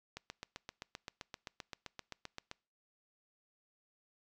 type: click train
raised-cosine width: 0.2 ms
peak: -26 dBFS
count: 19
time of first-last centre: 0.17-2.514 s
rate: 7.68 Hz
effects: noise-tail reverb RT60 0.4 s tail -25 dB re dry